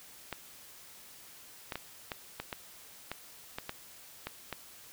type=clicks; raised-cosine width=0.3 ms; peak=-20 dBFS; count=11; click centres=0.327 / 1.722 / 1.756 / 2.118 / 2.4 / 2.528 / 3.116 / 3.585 / 3.694 / 4.27 / 4.527 s; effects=white hiss -53 dBFS RMS until 4.92 s